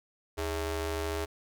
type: ring-modulated tone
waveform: sawtooth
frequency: 242.6 Hz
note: B3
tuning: 31 cents flat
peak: -24 dBFS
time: 0.37-1.26 s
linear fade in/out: 20 ms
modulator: 168 Hz
effects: none